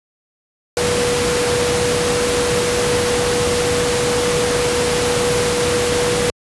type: tone in noise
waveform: sine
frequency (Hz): 485.8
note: B4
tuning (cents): -29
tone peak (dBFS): -17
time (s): 0.77-6.3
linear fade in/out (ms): 0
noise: pink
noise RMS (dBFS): -19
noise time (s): 0.77-6.3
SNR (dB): -1
effects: high-pass 80 Hz 12 dB/octave + resampled to 24000 Hz